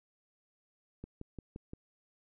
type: click train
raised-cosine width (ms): 3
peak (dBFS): -30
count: 5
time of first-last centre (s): 1.04-1.734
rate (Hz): 5.76
effects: none